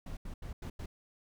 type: noise bursts at uneven times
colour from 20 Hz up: brown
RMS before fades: -41 dBFS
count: 5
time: 0.06-0.17 / 0.25-0.34 / 0.42-0.53 / 0.62-0.7 / 0.79-0.86 s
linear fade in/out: 5 ms
effects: none